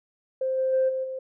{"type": "tone with level steps", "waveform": "sine", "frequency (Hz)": 523.3, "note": "C5", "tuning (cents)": 0, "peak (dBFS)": [-23, -21, -18, -25, -30], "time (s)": [0.41, 1.19], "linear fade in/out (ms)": 5, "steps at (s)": [0.57, 0.72, 0.88, 1.03], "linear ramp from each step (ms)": 20, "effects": ["tanh soft clip ceiling -15 dBFS"]}